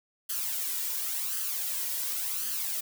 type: noise with flanger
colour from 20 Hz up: blue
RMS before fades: -32 dBFS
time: 0.29-2.81 s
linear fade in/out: 10 ms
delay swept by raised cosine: 0.64 to 2.14 ms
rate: 0.92 Hz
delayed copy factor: +0.6
effects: none